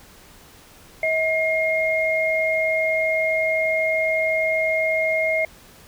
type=tone pair together; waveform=sine; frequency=640 / 2136 Hz; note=D#5 / C7; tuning=+49 / +35 cents; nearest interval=octave + major sixth; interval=2086 cents; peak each=-21 dBFS; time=1.03-5.45 s; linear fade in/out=2 ms; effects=pink hiss -48 dBFS RMS until 5.87 s